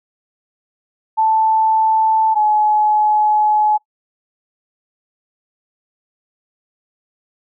sine tone pair in turn, 880 / 849.2 Hz, A5 / G#5, 0 / +38 cents, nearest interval minor second, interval 62 cents, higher first, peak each -11 dBFS, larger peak neither, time 1.17-2.35 / 2.35-3.78 s, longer second, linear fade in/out 20 ms, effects noise-tail reverb RT60 0.1 s tail -22 dB re dry

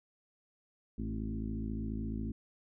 harmonic tone with a mistuned harmonic, 54.3 Hz, A1, 22 cents flat, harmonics 1 / 2 / 3 / 4 / 5 / 6 / 7, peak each -39 / -42 / -48 / -39 / -43 / -48 / -53 dBFS, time 0.98-2.32 s, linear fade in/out 5 ms, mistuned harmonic 5, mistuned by -27 cents, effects none

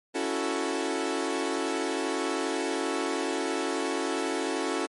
sawtooth chord, F# minor seventh, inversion second, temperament equal, 277.2 / 329.6 / 370 / 440 Hz, C#4 / E4 / F#4 / A4, 0 / 0 / 0 / 0 cents, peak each -29 dBFS, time 0.14-4.87 s, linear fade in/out 20 ms, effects MP3 48 kbps

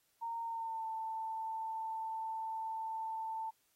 sine tone with pitch glide, 922 to 889.6 Hz, A#5 to A5, -19 to +19 cents, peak -37 dBFS, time 0.21-3.51 s, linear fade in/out 20 ms, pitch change -62 cents, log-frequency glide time 0.42-0.87 s, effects white hiss -75 dBFS RMS until 3.75 s + AAC 48 kbps

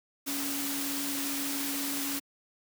sine tone in noise, 280 Hz, C#4, 18 cents sharp, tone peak -35 dBFS, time 0.26-2.2 s, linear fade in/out 20 ms, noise white, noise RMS -34 dBFS, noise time 0.26-2.2 s, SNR -4 dB, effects high-pass 150 Hz 12 dB/octave

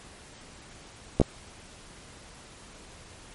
clicks, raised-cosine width 2 ms, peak -6 dBFS, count 2, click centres 1.2 / 1.215 s, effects pink hiss -49 dBFS RMS until 3.34 s + MP3 48 kbps

